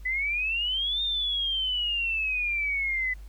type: exponential two-way sweep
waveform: sine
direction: up then down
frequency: 1996 to 3665 to 1996 Hz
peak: -25 dBFS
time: 0.05-3.14 s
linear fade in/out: 10 ms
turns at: 1.02 s
effects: added 50 Hz sine -40 dBFS peak until 3.28 s + pink hiss -60 dBFS RMS until 3.28 s